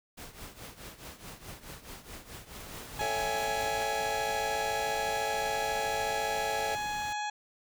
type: noise with tremolo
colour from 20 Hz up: pink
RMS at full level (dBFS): -43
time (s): 0.17-3.84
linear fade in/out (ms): 10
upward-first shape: triangle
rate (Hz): 4.7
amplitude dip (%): 80
type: noise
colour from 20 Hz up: pink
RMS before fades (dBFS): -46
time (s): 2.6-7.13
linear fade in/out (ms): 2
type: harmonic tone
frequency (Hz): 838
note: G#5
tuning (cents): +15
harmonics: 1 / 2 / 3 / 4 / 5 / 7 / 8 / 9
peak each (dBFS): -33 / -39 / -43 / -45 / -47 / -50 / -51 / -52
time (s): 2.99-7.3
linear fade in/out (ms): 5
type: chord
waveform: square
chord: A dominant seventh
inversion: none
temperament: equal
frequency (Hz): 440 / 554.4 / 659.3 / 784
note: A4 / C#5 / E5 / G5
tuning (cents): 0 / 0 / 0 / 0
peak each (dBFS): -39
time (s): 3.01-6.75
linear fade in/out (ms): 0
effects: none